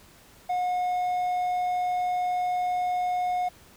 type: tone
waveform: triangle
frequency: 723 Hz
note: F#5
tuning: 40 cents flat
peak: -22 dBFS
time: 0.49-3.49 s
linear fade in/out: 10 ms
effects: pink hiss -54 dBFS RMS until 3.76 s